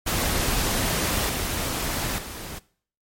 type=noise with level steps; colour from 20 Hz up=pink; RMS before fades=-24 / -27 / -36 dBFS; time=0.06-2.59 s; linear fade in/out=10 ms; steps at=1.29 / 2.18 s; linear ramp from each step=5 ms; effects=noise-tail reverb RT60 0.5 s tail -20 dB re dry + MP3 64 kbps